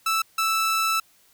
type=tone pair in turn; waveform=sawtooth; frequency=1318.5 / 1318.5 Hz; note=E6 / E6; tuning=0 / 0 cents; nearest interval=unison; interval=0 cents; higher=neither; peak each=-17 dBFS; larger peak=neither; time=0.06-0.22 / 0.38-1 s; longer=second; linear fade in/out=5 ms; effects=white hiss -59 dBFS RMS until 1.33 s